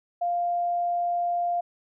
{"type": "tone", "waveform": "sine", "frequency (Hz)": 698.5, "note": "F5", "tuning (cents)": 0, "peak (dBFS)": -23, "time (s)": [0.21, 1.61], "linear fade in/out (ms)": 10, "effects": []}